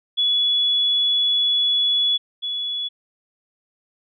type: tone pair in turn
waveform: sine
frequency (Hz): 3401 / 3401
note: G#7 / G#7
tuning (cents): +40 / +40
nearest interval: unison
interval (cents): 0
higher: neither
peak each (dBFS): -16 / -23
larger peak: first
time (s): 0.17-2.18 / 2.42-2.89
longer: first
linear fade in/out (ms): 20
effects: none